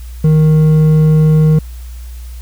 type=tone with hard clipping; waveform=sine; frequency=155.56 Hz; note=D#3; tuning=in tune; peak=-7 dBFS; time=0.24-1.59 s; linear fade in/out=5 ms; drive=5 dB; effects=added 60 Hz sine -25 dBFS peak until 2.41 s + white hiss -43 dBFS RMS until 2.41 s

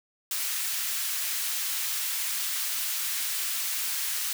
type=high-pass noise; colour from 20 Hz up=white; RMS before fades=-30 dBFS; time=0.31-4.33 s; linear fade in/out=2 ms; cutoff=1500 Hz; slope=12 dB/octave; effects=none

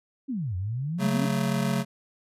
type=exponential two-way sweep; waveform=sine; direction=down then up; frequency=289.9 to 87.31 to 289.9 Hz; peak=-27 dBFS; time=0.28-1.27 s; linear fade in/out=20 ms; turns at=0.56 s
type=chord; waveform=square; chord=F# minor; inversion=second; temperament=just; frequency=138.75 / 185 / 222 Hz; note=C#3 / F#3 / A3; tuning=+2 / 0 / +16 cents; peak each=-29 dBFS; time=0.98-1.85 s; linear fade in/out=50 ms
effects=resampled to 32000 Hz

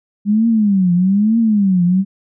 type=tone with vibrato; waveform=sine; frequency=200.7 Hz; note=G3; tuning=41 cents sharp; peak=-10 dBFS; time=0.25-2.05 s; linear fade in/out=50 ms; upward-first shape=triangle; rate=1.1 Hz; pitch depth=260 cents each way; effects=none

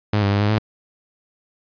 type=tone with pitch steps; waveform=sawtooth; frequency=105 / 100 / 101.3 / 103.8 / 108.1 Hz; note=G#2 / G2 / G#2 / G#2 / A2; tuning=+19 / +35 / -43 / 0 / -30 cents; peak=-12 dBFS; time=0.13-0.585 s; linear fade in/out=5 ms; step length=91 ms; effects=resampled to 11025 Hz

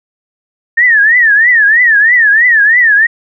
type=tone with vibrato; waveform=sine; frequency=1806 Hz; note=A6; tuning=45 cents sharp; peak=-4 dBFS; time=0.77-3.07 s; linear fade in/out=10 ms; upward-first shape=triangle; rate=3.1 Hz; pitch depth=200 cents each way; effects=none

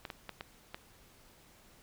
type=clicks; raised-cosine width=0.3 ms; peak=-24 dBFS; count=5; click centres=0.052 / 0.102 / 0.293 / 0.409 / 0.745 s; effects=pink hiss -61 dBFS RMS until 1.82 s

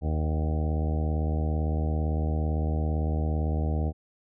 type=harmonic tone with a mistuned harmonic; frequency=77.78 Hz; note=D#2; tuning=in tune; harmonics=1 / 2 / 3 / 4 / 5 / 6 / 7 / 8 / 9 / 10; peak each=-25 / -32 / -36 / -38 / -43 / -40 / -44 / -42 / -45 / -43 dBFS; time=0.01-3.93 s; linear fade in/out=50 ms; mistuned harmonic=9; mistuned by=+25 cents; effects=none

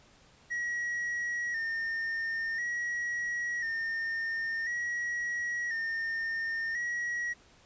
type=tone with vibrato; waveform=triangle; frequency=1864.7 Hz; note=A#6; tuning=in tune; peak=-29 dBFS; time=0.5-7.34 s; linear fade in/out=20 ms; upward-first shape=square; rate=0.48 Hz; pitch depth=43 cents each way; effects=pink hiss -60 dBFS RMS until 7.65 s + resampled to 16000 Hz

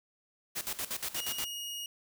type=noise with tremolo; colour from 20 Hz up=white; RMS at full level=-35 dBFS; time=0.55-1.46 s; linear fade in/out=20 ms; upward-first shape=square; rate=8.4 Hz; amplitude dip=80%
type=tone; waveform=sawtooth; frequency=2874 Hz; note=F7; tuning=49 cents sharp; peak=-34 dBFS; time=1.16-1.86 s; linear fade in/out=2 ms
effects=none

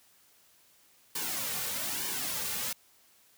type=noise with flanger; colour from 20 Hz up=white; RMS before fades=-34 dBFS; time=1.15-2.73 s; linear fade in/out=5 ms; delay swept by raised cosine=1.5 to 3.1 ms; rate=1.1 Hz; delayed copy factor=-0.7; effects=white hiss -63 dBFS RMS until 3.37 s + high-pass 60 Hz 12 dB/octave

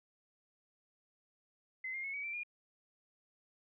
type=tone with pitch steps; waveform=sine; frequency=2049 / 2119 / 2191 / 2266 / 2343 / 2423 Hz; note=C7 / C7 / C#7 / C#7 / D7 / D#7; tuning=-37 / +21 / -21 / +37 / -5 / -47 cents; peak=-38 dBFS; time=1.84-2.434 s; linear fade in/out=5 ms; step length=99 ms; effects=none

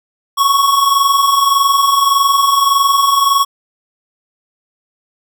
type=tone pair together; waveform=square; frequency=1092 / 1113.7 Hz; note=C#6 / C#6; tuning=-26 / +8 cents; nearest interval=unison; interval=34 cents; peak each=-17 / -11 dBFS; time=0.37-3.45 s; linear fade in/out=20 ms; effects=none

